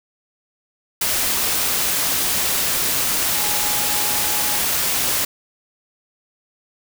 sine tone in noise, 835 Hz, G#5, 9 cents sharp, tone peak -31 dBFS, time 3.35-4.59 s, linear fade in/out 5 ms, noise white, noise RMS -20 dBFS, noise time 1.01-5.25 s, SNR -14 dB, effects none

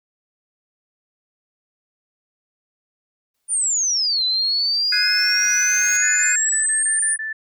white noise with exponential growth, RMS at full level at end -35 dBFS, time 3.34-5.97 s, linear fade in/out 5 ms, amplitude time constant 570 ms
sine exponential two-way sweep, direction down then up, 9500 to 4000 to 9500 Hz, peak -17 dBFS, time 3.48-7.18 s, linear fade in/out 50 ms, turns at 4.24 s
triangle chord, Ab dominant seventh, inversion third, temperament equal, 1480 / 1661.2 / 2093 / 2489 Hz, Gb6 / Ab6 / C7 / Eb7, 0 / 0 / 0 / 0 cents, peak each -21 / -23 / -26 / -26 dBFS, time 4.92-6.36 s, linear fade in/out 5 ms
sine tone bursts, 1760 Hz, A6, in tune, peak -24 dBFS, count 8, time 6.02-7.329 s, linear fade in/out 5 ms, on 140 ms, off 27 ms
effects none

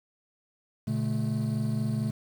triangle tone cluster, 118.4 / 142.7 / 216.7 Hz, A#2 / D3 / A3, +27 / -49 / -26 cents, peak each -28 / -30 / -28 dBFS, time 0.87-2.11 s, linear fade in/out 10 ms, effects 8-bit

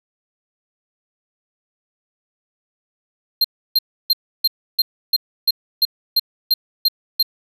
square tone bursts, 4186 Hz, C8, in tune, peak -12 dBFS, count 12, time 3.41-7.228 s, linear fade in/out 5 ms, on 34 ms, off 310 ms, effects none

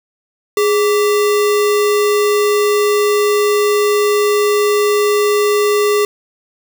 sine tone with sample-and-hold, 415.3 Hz, G#4, in tune, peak -10 dBFS, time 0.57-6.05 s, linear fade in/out 2 ms, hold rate 1575 Hz, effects none

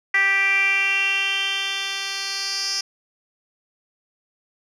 10% pulse tone with band-pass filter sweep, 392 Hz, G4, in tune, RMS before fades -22 dBFS, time 0.14-2.81 s, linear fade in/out 5 ms, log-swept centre 2000 to 5100 Hz, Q 6.2, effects none

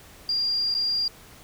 sine tone with dropouts, 4790 Hz, D8, 33 cents sharp, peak -22 dBFS, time 0.29-1.08 s, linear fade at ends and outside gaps 2 ms, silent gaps 0.742-0.749 s, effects pink hiss -49 dBFS RMS until 1.43 s

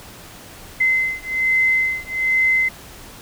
sine beating tone pair, 2058 / 2059.2 Hz, C7 / C7, -29 / -28 cents, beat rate 1.2 Hz, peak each -19 dBFS, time 0.8-2.69 s, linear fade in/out 10 ms, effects pink hiss -40 dBFS RMS until 3.21 s

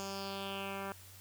10% pulse tone with low-pass filter sweep, 196 Hz, G3, in tune, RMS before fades -41 dBFS, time 0-0.92 s, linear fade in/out 0 ms, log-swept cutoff 6600 to 1800 Hz, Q 3.5, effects added 94 Hz sine -56 dBFS peak until 1.2 s + white hiss -56 dBFS RMS until 1.2 s

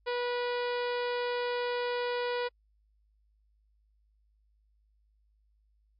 harmonic tone, 487.5 Hz, B4, 23 cents flat, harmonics 1 / 2 / 3 / 4 / 5 / 6 / 7 / 8 / 9 / 10, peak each -31 / -37 / -41 / -43 / -45 / -47 / -48 / -49 / -50 / -51 dBFS, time 0.06-2.49 s, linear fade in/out 20 ms, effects added 52 Hz sine -66 dBFS peak until 5.99 s + AAC 48 kbps

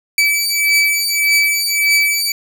sawtooth beating tone pair, 2301 / 2302.7 Hz, D7 / D7, -36 / -35 cents, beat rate 1.7 Hz, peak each -12 / -12 dBFS, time 0.18-2.32 s, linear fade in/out 2 ms, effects none

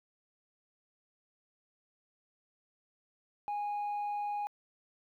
sine tone, 825 Hz, G#5, 12 cents flat, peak -30 dBFS, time 3.48-4.47 s, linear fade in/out 0 ms, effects tanh soft clip ceiling -32 dBFS + 12-bit

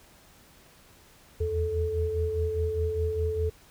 sine tone cluster, 78.5 / 83.4 / 436.2 Hz, D#2 / E2 / A4, +16 / +21 / -15 cents, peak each -32 / -30 / -28 dBFS, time 1.4-3.5 s, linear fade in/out 10 ms, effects pink hiss -56 dBFS RMS until 3.7 s

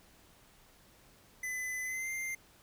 square tone with pitch glide, 2013 to 2096 Hz, B6 to C7, +33 to +2 cents, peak -36 dBFS, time 1.43-2.35 s, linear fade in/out 5 ms, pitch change +69 cents, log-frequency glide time 1.83-2.1 s, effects pink hiss -62 dBFS RMS until 2.62 s

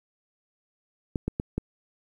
clicks, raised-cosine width 3 ms, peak -14 dBFS, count 4, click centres 1.158 / 1.28 / 1.399 / 1.58 s, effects 9-bit

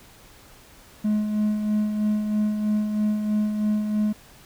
triangle tone with tremolo, 211.7 Hz, G#3, 33 cents sharp, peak -16 dBFS, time 1.04-4.13 s, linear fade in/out 10 ms, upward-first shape sine, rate 3.1 Hz, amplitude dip 50%, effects tanh soft clip ceiling -12 dBFS + pink hiss -50 dBFS RMS until 4.45 s

